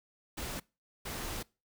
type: noise bursts at uneven times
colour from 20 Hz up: pink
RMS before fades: -39 dBFS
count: 2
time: 0.37-0.6 / 1.05-1.43 s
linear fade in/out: 10 ms
effects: noise-tail reverb RT60 0.3 s tail -24 dB re dry